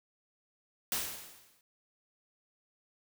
white noise with exponential decay, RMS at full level -31 dBFS, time 0.92-1.61 s, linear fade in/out 1 ms, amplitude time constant 150 ms, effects none

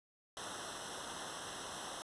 pink noise with comb filter, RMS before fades -45 dBFS, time 0.37-2.02 s, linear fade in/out 0 ms, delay 0.43 ms, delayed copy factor -1, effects resampled to 24000 Hz

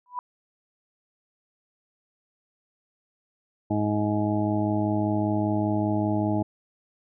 sine tone with exponential growth, 987.8 Hz, B5, in tune, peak -24 dBFS, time 0.06-0.19 s, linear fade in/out 1 ms, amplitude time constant 27 ms
harmonic tone, 105.1 Hz, G#2, 21 cents sharp, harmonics 1 / 2 / 3 / 4 / 6 / 7 / 8, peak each -28 / -28 / -26 / -39 / -31 / -39 / -33 dBFS, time 3.7-6.43 s, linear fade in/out 10 ms
effects none

